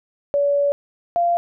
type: tone pair in turn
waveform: sine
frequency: 570 / 691.2 Hz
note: C#5 / F5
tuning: +48 / -18 cents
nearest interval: minor third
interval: 334 cents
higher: second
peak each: -15 dBFS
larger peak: neither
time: 0.34-0.72 / 1.16-1.37 s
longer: first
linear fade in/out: 0 ms
effects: none